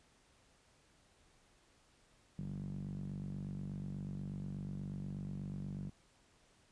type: tone with band-pass filter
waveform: sawtooth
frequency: 48.26 Hz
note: G1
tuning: 26 cents flat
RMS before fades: -43 dBFS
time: 2.38-5.9 s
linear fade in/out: 10 ms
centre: 170 Hz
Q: 6.1
effects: pink hiss -69 dBFS RMS until 6.71 s + resampled to 22050 Hz